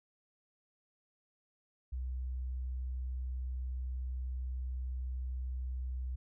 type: tone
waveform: sine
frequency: 63.4 Hz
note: B1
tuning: 46 cents sharp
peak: -35 dBFS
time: 1.92-6.16 s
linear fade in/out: 10 ms
effects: none